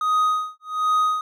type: tone with tremolo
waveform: triangle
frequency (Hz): 1250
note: D#6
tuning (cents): +8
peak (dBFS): -14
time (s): 0.01-1.21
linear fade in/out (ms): 2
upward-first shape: sine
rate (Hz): 1.3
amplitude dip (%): 100
effects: none